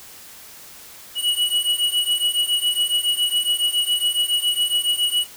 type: beating tone pair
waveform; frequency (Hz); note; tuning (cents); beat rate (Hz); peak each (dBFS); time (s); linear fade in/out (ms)
square; 2920 / 2927.2; F#7 / F#7; -24 / -19; 7.2; -23 / -21; 1.15-5.27; 50
effects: white hiss -42 dBFS RMS until 5.36 s